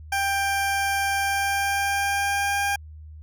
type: tone with pitch glide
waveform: 20% pulse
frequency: 791 to 803 Hz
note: G5 to G5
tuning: +15 to +41 cents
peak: -17 dBFS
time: 0.12-2.76 s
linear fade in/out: 5 ms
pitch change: +26 cents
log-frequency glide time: 1.19-2.64 s
effects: added 77 Hz sine -39 dBFS peak until 3.22 s